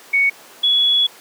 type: tone pair in turn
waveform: sine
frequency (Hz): 2226 / 3382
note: C#7 / G#7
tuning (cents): +7 / +31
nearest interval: perfect fifth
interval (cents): 724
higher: second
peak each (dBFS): -12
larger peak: neither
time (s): 0.13-0.3 / 0.63-1.07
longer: second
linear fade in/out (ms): 10
effects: pink hiss -42 dBFS RMS until 1.2 s + high-pass 400 Hz 12 dB/octave

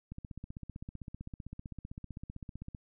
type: click train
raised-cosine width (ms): 5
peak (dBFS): -30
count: 42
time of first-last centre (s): 0.12-2.748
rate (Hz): 15.6
effects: none

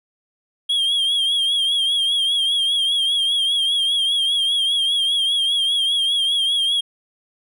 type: tone with vibrato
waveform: triangle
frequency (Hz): 3260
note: G#7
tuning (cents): -33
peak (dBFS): -15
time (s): 0.69-6.81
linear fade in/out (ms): 10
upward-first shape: triangle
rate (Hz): 5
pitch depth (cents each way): 69
effects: none

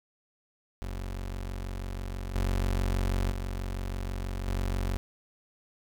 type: tone with level steps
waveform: 30% pulse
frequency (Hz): 46.16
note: F#1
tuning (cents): -3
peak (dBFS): -31 / -23 / -29 / -25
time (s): 0.82-4.97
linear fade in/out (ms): 0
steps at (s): 2.35 / 3.31 / 4.47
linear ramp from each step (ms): 5
effects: none

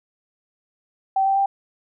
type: tone with pitch steps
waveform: sine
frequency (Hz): 773 / 780.2 / 787.4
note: G5 / G5 / G5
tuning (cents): -24 / -8 / +8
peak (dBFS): -16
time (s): 1.16-1.46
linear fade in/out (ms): 5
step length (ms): 100
effects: none

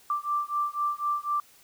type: beating tone pair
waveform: sine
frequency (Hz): 1174.7 / 1178.7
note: D6 / D6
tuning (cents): 0 / +6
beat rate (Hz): 4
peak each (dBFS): -29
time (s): 0.1-1.4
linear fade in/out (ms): 2
effects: white hiss -57 dBFS RMS until 1.63 s

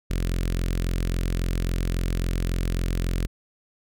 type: tone with notch filter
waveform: sawtooth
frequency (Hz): 43.65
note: F1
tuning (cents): 0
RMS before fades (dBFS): -25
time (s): 0.1-3.27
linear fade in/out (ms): 10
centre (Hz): 860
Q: 0.79
effects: none

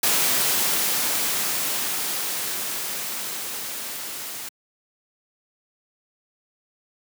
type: noise with level ramp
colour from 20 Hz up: white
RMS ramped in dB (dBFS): -20 to -34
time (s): 0.03-4.49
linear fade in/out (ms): 5
effects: high-pass 150 Hz 12 dB/octave

